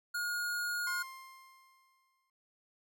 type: tone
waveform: square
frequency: 1434 Hz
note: F6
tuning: 45 cents sharp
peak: -34 dBFS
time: 0.14-1.03 s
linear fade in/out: 10 ms
type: tone with exponential decay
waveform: 30% pulse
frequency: 1056 Hz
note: C6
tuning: 16 cents sharp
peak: -37 dBFS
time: 0.87-2.3 s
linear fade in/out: 2 ms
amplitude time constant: 310 ms
effects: none